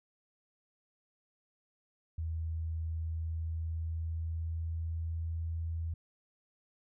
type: tone with pitch glide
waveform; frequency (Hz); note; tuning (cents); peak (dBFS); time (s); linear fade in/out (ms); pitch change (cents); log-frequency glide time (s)
sine; 81 to 82.27; E2 to E2; -30 to -3; -33; 2.18-5.94; 5; +27; 2.93-5.43
effects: none